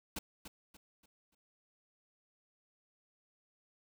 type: noise with echo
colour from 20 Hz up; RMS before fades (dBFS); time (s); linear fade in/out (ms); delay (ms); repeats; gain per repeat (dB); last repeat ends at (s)
pink; -40; 0.16-0.19; 5; 290; 4; -9; 1.35
effects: none